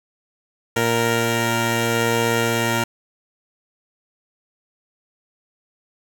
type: tone pair together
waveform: 10% pulse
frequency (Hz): 116.6 / 465.6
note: A#2 / A#4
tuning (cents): +1 / -2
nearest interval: 2 octaves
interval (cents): 2397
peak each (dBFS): -12 / -13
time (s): 0.76-2.84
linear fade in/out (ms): 5
effects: none